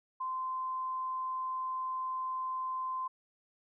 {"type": "tone", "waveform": "sine", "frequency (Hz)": 1036, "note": "C6", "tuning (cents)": -17, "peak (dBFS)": -33, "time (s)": [0.2, 3.08], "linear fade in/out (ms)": 10, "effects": []}